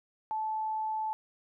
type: tone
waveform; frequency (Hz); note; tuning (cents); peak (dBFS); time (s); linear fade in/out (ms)
sine; 871; A5; -18; -30; 0.31-1.13; 0
effects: none